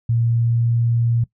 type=tone with pitch glide; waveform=sine; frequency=116.54 to 117.35 Hz; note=A#2 to A#2; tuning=0 to +12 cents; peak=-15 dBFS; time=0.09-1.24 s; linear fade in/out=5 ms; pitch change=+12 cents; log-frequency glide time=0.23-0.67 s; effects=noise-tail reverb RT60 0.1 s tail -19 dB re dry